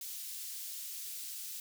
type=high-pass noise; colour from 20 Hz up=white; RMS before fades=-43 dBFS; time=0.01-1.6 s; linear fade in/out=2 ms; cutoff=3800 Hz; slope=12 dB/octave; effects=none